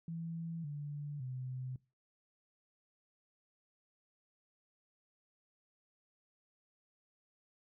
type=tone with pitch steps; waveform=sine; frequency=165.7 / 145.93 / 128.51 Hz; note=E3 / D3 / C3; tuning=+9 / -11 / -31 cents; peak=-39 dBFS; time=0.08-1.76 s; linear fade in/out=2 ms; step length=560 ms; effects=noise-tail reverb RT60 0.3 s tail -22 dB re dry